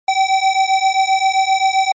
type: beating tone pair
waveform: square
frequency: 765 / 772.6 Hz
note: G5 / G5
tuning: -42 / -25 cents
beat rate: 7.6 Hz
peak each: -16 dBFS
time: 0.08-1.92 s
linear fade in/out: 5 ms
effects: MP3 32 kbps